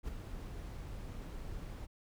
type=noise with ADSR envelope; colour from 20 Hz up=brown; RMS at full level=-38 dBFS; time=0.03-1.87 s; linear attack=52 ms; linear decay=8 ms; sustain=-6 dB; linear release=22 ms; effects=none